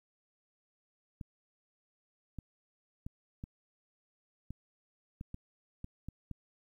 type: clicks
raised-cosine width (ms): 5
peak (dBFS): -29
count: 10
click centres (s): 1.212 / 2.387 / 3.065 / 3.439 / 4.506 / 5.211 / 5.344 / 5.844 / 6.086 / 6.313
effects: 11-bit